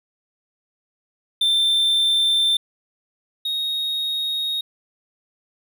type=tone pair in turn; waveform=triangle; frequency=3565 / 3750 Hz; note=A7 / A#7; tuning=+22 / +10 cents; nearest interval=minor second; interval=88 cents; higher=second; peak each=-14 / -20 dBFS; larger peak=first; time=1.41-2.57 / 3.45-4.61 s; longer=neither; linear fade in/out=5 ms; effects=none